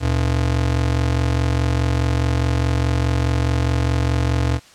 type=ring-modulated tone; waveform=square; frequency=95.6 Hz; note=G2; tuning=43 cents flat; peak=-14 dBFS; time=0-4.6 s; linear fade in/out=50 ms; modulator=22.4 Hz; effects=white hiss -47 dBFS RMS until 4.74 s + low-pass 7000 Hz 12 dB/octave